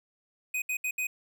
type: tone bursts at uneven times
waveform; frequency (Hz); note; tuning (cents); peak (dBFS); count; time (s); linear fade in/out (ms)
square; 2500; D#7; +8; -29; 4; 0.54-0.62 / 0.69-0.77 / 0.84-0.91 / 0.98-1.07; 5
effects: none